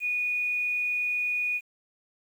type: tone with quantisation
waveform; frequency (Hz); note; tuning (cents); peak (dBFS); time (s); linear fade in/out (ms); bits
sine; 2463; D#7; -18; -25; 0-1.61; 50; 9
effects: none